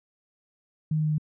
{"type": "tone with pitch steps", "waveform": "sine", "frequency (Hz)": [155.56, 154.49, 153.42, 152.36], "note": ["D#3", "D#3", "D#3", "D#3"], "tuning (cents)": [0, -12, -24, -36], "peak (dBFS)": -22, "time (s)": [0.91, 1.182], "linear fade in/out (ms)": 5, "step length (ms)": 68, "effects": []}